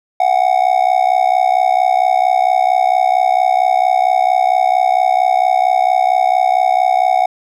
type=tone with amplitude modulation; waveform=triangle; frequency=740 Hz; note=F#5; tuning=in tune; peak=-4 dBFS; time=0.2-7.26 s; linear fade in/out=5 ms; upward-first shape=sine; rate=64.4 Hz; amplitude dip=95%; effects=none